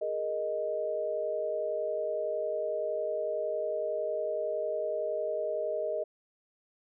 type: chord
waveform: sine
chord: Ab suspended second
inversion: none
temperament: equal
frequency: 415.3 / 466.2 / 622.3 Hz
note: Ab4 / Bb4 / Eb5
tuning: 0 / 0 / 0 cents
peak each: -37 / -36 / -31 dBFS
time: 0.01-6.04 s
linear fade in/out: 10 ms
effects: none